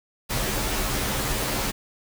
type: noise with comb filter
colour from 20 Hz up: pink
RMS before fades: -26 dBFS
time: 0.29-1.72 s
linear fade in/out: 20 ms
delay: 12 ms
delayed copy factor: -0.9
effects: none